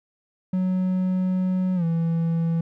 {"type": "tone with pitch glide", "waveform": "triangle", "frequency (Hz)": [185, 165.77], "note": ["F#3", "E3"], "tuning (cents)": [0, 10], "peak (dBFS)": -18, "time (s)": [0.53, 2.61], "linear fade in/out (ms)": 5, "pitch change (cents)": -190, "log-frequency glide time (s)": [1.75, 1.84], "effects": []}